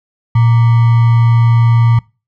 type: tone with sample-and-hold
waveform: sine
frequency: 116.54 Hz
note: A#2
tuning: in tune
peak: -6 dBFS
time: 0.35-1.99 s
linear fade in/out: 5 ms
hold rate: 1050 Hz
effects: noise-tail reverb RT60 0.3 s tail -24 dB re dry + low-pass 2000 Hz 12 dB/octave